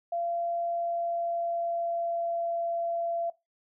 sine tone with pitch glide, 685 to 679.5 Hz, F5 to F5, -34 to -48 cents, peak -28 dBFS, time 0.12-3.3 s, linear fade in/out 5 ms, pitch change -14 cents, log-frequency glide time 0.65-2.5 s, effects noise-tail reverb RT60 0.2 s tail -18 dB re dry

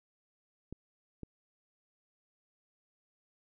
clicks, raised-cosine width 3 ms, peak -29 dBFS, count 2, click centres 0.726 / 1.233 s, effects none

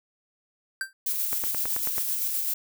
square tone with exponential decay, 1568 Hz, G6, in tune, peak -24 dBFS, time 0.81-0.93 s, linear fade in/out 1 ms, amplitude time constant 25 ms
violet noise with tremolo, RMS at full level -27 dBFS, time 1.06-2.54 s, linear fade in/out 5 ms, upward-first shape square, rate 7.8 Hz, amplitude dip 25%
click train, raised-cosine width 0.5 ms, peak -19 dBFS, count 7, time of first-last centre 1.33-1.981 s, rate 9.21 Hz
effects none

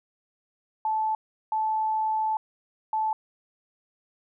sine tone bursts at uneven times, 872 Hz, A5, 16 cents flat, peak -23 dBFS, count 3, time 0.85-1.15 / 1.52-2.37 / 2.93-3.13 s, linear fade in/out 2 ms, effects none

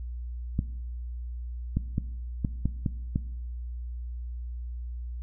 clicks, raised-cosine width 5 ms, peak -13 dBFS, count 7, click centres 0.591 / 1.77 / 1.981 / 2.448 / 2.656 / 2.862 / 3.159 s, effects noise-tail reverb RT60 0.9 s tail -18 dB re dry + added 60 Hz sine -33 dBFS peak until 5.22 s

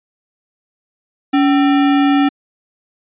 sine tone with sample-and-hold, 282.4 Hz, C#4, 32 cents sharp, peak -9 dBFS, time 1.33-2.29 s, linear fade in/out 10 ms, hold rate 1050 Hz, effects resampled to 8000 Hz

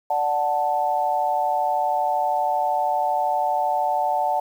sine chord, D major, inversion none, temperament equal, 587.3 / 740 / 880 Hz, D5 / F#5 / A5, 0 / 0 / 0 cents, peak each -27 / -22 / -23 dBFS, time 0.1-4.4 s, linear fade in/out 5 ms, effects 8-bit

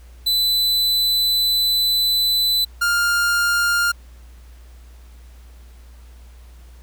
45% pulse tone pair in turn, 4000 / 1405.3 Hz, B7 / F6, +21 / +10 cents, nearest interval octave + tritone, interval 1811 cents, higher first, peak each -16 dBFS, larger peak neither, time 0.26-2.65 / 2.81-3.92 s, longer first, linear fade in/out 10 ms, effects added 60 Hz sine -40 dBFS peak until 6.82 s + pink hiss -54 dBFS RMS until 6.82 s

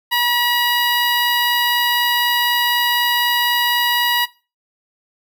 10% pulse tone with notch filter, 964 Hz, B5, 42 cents flat, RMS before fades -17 dBFS, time 0.11-4.26 s, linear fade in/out 20 ms, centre 6500 Hz, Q 0.95, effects noise-tail reverb RT60 0.3 s tail -18 dB re dry

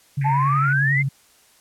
sine tone with vibrato, 138.59 Hz, C#3, in tune, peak -19 dBFS, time 0.17-1.09 s, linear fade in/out 10 ms, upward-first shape sine, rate 11 Hz, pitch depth 41 cents each way
white band-pass noise, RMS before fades -37 dBFS, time 0.21-0.73 s, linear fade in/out 2 ms, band 1600 to 2400 Hz, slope 96 dB/octave
sine exponential sweep, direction up, 842 to 2139 Hz, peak -18 dBFS, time 0.24-1.03 s, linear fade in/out 20 ms
effects white hiss -55 dBFS RMS until 1.6 s + low-pass 12000 Hz 12 dB/octave

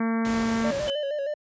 harmonic tone, 227.1 Hz, A#3, 45 cents flat, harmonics 1 / 2 / 3 / 4 / 5 / 6 / 7 / 8 / 9 / 10, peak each -23 / -34 / -37 / -38 / -37 / -41 / -39 / -43 / -43 / -45 dBFS, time 0-0.71 s, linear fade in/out 5 ms
pink noise, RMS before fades -34 dBFS, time 0.25-0.9 s, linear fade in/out 0 ms
triangle tone with vibrato, 576 Hz, D5, 34 cents flat, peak -24 dBFS, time 0.64-1.34 s, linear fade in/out 5 ms, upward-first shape square, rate 6.4 Hz, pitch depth 63 cents each way
sine tone with exponential decay, 3035 Hz, F#7, 43 cents sharp, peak -27 dBFS, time 0.88-1.34 s, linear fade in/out 1 ms, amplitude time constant 99 ms
effects high-pass 60 Hz 12 dB/octave + resampled to 16000 Hz

